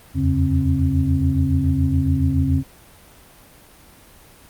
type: tone cluster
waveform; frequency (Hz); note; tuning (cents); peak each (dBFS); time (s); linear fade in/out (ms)
sine; 81.3 / 88.4 / 138.8 / 267.3; E2 / F2 / C#3 / C4; -23 / +22 / +3 / +37; -21; 0.14-2.64; 50
effects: pink hiss -47 dBFS RMS until 4.49 s + Opus 32 kbps